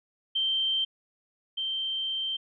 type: tone pair in turn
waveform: sine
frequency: 3132 / 3132 Hz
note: G7 / G7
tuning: -2 / -2 cents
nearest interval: unison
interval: 0 cents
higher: neither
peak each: -24 / -28 dBFS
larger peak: first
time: 0.35-0.85 / 1.57-2.37 s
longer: second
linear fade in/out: 10 ms
effects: none